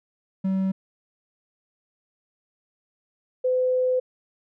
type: tone pair in turn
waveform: triangle / sine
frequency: 190.9 / 508.2 Hz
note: G3 / B4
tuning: -46 / +49 cents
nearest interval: octave + perfect fourth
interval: 1695 cents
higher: second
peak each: -19 dBFS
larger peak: neither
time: 0.44-0.72 / 3.44-4 s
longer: second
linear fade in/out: 10 ms
effects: none